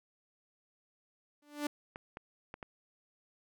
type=tone with exponential growth; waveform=sawtooth; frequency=293.7 Hz; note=D4; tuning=in tune; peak=-26 dBFS; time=1.42-1.67 s; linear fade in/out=5 ms; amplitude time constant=54 ms
type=clicks; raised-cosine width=0.5 ms; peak=-28 dBFS; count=4; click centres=1.959 / 2.171 / 2.541 / 2.628 s
effects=none